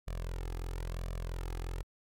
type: tone with flanger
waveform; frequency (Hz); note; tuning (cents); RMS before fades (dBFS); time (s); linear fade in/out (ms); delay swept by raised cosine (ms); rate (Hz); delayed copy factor
sawtooth; 42.91; F1; -30; -38; 0.07-1.83; 10; 1.7 to 2.42; 0.99; +0.75
effects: AAC 48 kbps